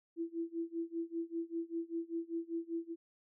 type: tone with tremolo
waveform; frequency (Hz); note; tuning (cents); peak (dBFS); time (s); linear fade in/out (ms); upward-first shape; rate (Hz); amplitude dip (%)
sine; 333.3; E4; +19; -33; 0.16-2.96; 50; sine; 5.1; 95
effects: none